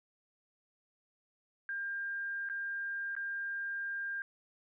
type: tone with dropouts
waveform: sine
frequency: 1600 Hz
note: G6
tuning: 35 cents sharp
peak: -35 dBFS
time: 1.69-4.22 s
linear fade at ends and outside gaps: 1 ms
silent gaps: 2.489-2.498 / 3.152-3.165 s
effects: none